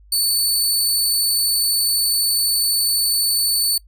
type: tone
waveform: 20% pulse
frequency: 4488 Hz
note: C#8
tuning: 21 cents sharp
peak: -10 dBFS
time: 0.12-3.78 s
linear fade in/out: 5 ms
effects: noise-tail reverb RT60 0.1 s tail -24 dB re dry + added 50 Hz sine -45 dBFS peak until 3.87 s